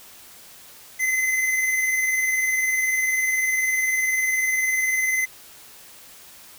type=tone pair together; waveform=square; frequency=2026 / 2046 Hz; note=B6 / C7; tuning=+44 / -39 cents; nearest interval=unison; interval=17 cents; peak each=-31 / -21 dBFS; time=0.99-5.26 s; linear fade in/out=20 ms; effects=white hiss -46 dBFS RMS until 6.58 s